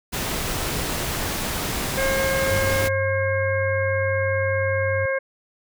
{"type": "noise", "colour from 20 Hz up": "pink", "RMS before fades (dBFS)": -26, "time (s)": [0.12, 2.89], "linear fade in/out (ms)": 20}
{"type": "harmonic tone", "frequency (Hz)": 537, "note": "C5", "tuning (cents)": 45, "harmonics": [1, 2, 3, 4], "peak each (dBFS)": [-22, -33, -27, -30], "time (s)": [1.97, 5.19], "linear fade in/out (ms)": 10}
{"type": "tone", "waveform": "sine", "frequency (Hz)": 97, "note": "G2", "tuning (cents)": -18, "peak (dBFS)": -25, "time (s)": [2.51, 5.06], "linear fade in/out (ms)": 5}
{"effects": []}